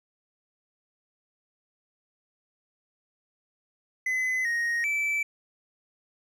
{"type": "tone with pitch steps", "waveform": "triangle", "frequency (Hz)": [2026, 1871, 2318], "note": ["B6", "A#6", "D7"], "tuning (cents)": [44, 6, -23], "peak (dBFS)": -23, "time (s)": [4.06, 5.23], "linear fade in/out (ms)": 5, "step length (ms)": 390, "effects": []}